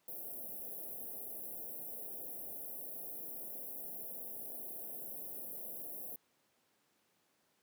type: band-stop noise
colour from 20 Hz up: white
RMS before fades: -45 dBFS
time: 0.08-6.16 s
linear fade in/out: 2 ms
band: 720 to 11000 Hz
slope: 48 dB/octave
effects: pink hiss -75 dBFS RMS until 7.62 s + high-pass 200 Hz 12 dB/octave